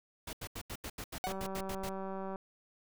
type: noise bursts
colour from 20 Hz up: pink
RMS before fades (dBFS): -42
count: 12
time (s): 0.27-1.893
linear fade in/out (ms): 5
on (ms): 61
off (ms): 81
type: tone with exponential decay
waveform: 45% pulse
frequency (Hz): 742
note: F#5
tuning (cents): +5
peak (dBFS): -30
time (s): 1.24-1.4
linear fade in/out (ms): 0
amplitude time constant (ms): 33
type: click train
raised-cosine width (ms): 1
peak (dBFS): -28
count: 210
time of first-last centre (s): 1.27-2.359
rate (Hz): 192
effects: none